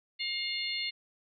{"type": "harmonic tone", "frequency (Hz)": 711, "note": "F5", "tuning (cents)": 31, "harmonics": [3, 4, 5, 6], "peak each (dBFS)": [-36, -38, -39, -36], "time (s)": [0.19, 0.91], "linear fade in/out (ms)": 20, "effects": []}